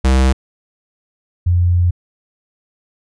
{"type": "tone pair in turn", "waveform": ["square", "sine"], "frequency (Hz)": [65.41, 88.12], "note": ["C2", "F2"], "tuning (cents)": [0, 16], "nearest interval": "perfect fourth", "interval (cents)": 516, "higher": "second", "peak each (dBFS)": -10, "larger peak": "neither", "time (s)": [[0.04, 0.33], [1.46, 1.91]], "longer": "second", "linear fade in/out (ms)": 10, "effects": ["resampled to 22050 Hz"]}